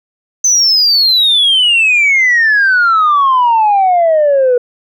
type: exponential sweep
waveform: sine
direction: down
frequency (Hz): 6190 to 481.7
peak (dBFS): -5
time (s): 0.44-4.58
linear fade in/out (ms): 5
effects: tanh soft clip ceiling -4 dBFS